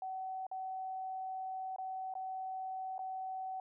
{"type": "tone with dropouts", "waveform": "sine", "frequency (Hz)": 756, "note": "F#5", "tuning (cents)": 37, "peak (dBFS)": -38, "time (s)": [0.02, 3.6], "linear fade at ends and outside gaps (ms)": 2, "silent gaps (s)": [[0.467, 0.514], [1.762, 1.784], [2.139, 2.152], [2.981, 2.991]], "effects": []}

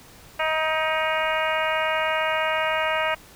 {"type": "harmonic tone with a mistuned harmonic", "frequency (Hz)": 315.3, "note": "D#4", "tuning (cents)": 23, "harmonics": [2, 3, 4, 5, 6, 7, 8, 9], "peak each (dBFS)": [-26, -28, -29, -30, -31, -31, -32, -33], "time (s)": [0.39, 3.15], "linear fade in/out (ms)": 10, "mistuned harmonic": 8, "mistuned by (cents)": -43, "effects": ["pink hiss -48 dBFS RMS until 3.35 s"]}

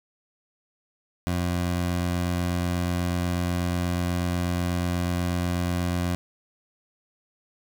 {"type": "tone", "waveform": "20% pulse", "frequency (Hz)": 88.2, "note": "F2", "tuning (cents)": 18, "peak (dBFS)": -19, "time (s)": [1.27, 6.15], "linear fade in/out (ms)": 0, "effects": []}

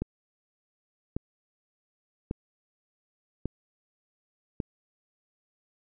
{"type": "click train", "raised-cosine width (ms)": 3, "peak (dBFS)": -17, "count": 5, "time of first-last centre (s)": [0.02, 4.602], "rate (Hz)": 0.873, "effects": []}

